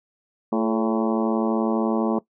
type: harmonic tone with a mistuned harmonic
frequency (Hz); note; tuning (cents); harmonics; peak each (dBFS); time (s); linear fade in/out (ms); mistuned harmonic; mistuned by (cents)
112; A2; +31; 2 / 3 / 4 / 5 / 6 / 7 / 8 / 9 / 10; -22 / -26 / -28 / -30 / -32 / -33 / -34 / -35 / -36; 0.52-2.19; 5; 4; -65
effects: noise-tail reverb RT60 0.1 s tail -19 dB re dry